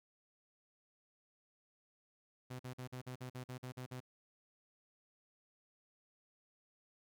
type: tone bursts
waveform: sawtooth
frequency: 126.9 Hz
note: B2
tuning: 47 cents sharp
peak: -40 dBFS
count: 11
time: 2.5-4.004 s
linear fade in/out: 10 ms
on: 94 ms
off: 47 ms
effects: none